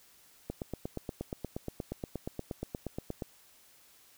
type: click train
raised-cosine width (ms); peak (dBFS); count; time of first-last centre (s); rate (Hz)
2; -22; 24; 0.5-3.222; 8.45
effects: white hiss -61 dBFS RMS until 4.17 s